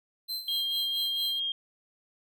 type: tone with tremolo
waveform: 45% pulse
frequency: 4095 Hz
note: C8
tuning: 38 cents flat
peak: -30 dBFS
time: 0.28-1.4 s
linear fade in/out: 20 ms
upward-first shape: sine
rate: 4.4 Hz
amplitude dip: 75%
type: tone with vibrato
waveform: sine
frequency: 3221 Hz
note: G7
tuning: 46 cents sharp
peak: -28 dBFS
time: 0.48-1.52 s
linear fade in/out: 2 ms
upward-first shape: sine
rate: 4.5 Hz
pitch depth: 8 cents each way
effects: none